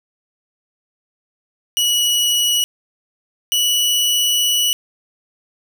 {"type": "tone pair in turn", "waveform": "sawtooth", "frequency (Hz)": [2928, 2944], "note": ["F#7", "F#7"], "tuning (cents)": [-19, -9], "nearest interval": "unison", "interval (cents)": 10, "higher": "second", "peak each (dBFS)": -11, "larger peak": "neither", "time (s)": [[1.77, 2.64], [3.52, 4.73]], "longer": "second", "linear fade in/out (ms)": 0, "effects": []}